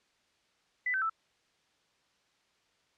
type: tone with pitch steps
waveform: sine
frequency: 1993 / 1538 / 1320 Hz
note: B6 / G6 / E6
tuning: +15 / -33 / +2 cents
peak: -28 dBFS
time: 0.86-1.097 s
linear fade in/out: 5 ms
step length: 79 ms
effects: white hiss -71 dBFS RMS until 2.97 s + low-pass 5000 Hz 12 dB/octave